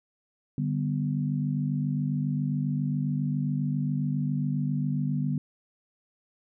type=chord; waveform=sine; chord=G major; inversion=second; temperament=equal with one note detuned; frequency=146.83 / 194.19 / 246.9 Hz; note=D3 / G3 / B3; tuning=0 / -16 / 0 cents; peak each=-27 / -32 / -31 dBFS; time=0.58-5.38 s; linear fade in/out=2 ms; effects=none